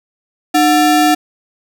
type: ring-modulated tone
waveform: square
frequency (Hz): 517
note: C5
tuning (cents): -21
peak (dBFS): -6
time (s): 0.54-1.15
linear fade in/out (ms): 10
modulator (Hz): 213
effects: none